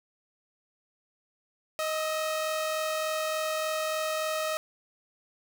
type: tone pair together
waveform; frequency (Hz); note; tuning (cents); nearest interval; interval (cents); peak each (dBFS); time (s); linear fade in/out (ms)
sawtooth; 625.8 / 1295; D#5 / E6; +10 / -31; octave + minor second; 1259; -25 / -33; 1.79-4.57; 0
effects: none